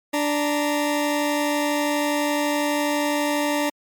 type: tone pair together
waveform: 20% pulse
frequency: 293.3 / 932 Hz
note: D4 / A#5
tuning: -2 / -1 cents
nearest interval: octave + minor sixth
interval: 2001 cents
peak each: -16 / -23 dBFS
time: 0.13-3.7 s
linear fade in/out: 10 ms
effects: MP3 96 kbps